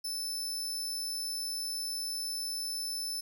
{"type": "tone", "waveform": "sawtooth", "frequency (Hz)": 5274, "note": "E8", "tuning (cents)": 0, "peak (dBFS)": -31, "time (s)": [0.04, 3.21], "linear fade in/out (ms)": 10, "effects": []}